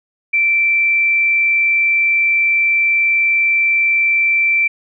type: tone with frequency modulation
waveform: sine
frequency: 2340 Hz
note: D7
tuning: 7 cents flat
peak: -11 dBFS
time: 0.33-4.68 s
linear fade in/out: 10 ms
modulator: 60.4 Hz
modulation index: 0.27
effects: none